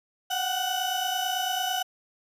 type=tone cluster; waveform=35% pulse; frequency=729 / 758 / 2976 Hz; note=F#5 / F#5 / F#7; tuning=-26 / +42 / +9 cents; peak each=-29 dBFS; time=0.3-1.83 s; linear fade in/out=10 ms; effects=resampled to 32000 Hz